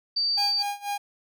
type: tone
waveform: sine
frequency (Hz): 4627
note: D8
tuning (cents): -27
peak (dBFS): -22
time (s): 0.16-0.63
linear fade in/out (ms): 10
type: tone with tremolo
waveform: 45% pulse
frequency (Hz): 813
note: G#5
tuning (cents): -37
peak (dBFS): -26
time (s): 0.37-0.98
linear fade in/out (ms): 10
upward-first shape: sine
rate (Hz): 4.1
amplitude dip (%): 90
effects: none